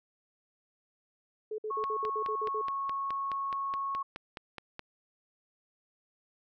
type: tone bursts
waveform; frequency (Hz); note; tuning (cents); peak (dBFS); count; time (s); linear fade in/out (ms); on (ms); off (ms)
sine; 430.7; A4; -37; -33; 9; 1.51-2.615; 5; 73; 56
type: tone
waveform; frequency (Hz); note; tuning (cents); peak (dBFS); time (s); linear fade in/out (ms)
sine; 1100; C#6; -14; -31; 1.7-4.03; 10
type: click train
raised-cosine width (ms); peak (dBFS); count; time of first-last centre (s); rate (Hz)
0.3; -24; 15; 1.84-4.794; 4.74
effects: none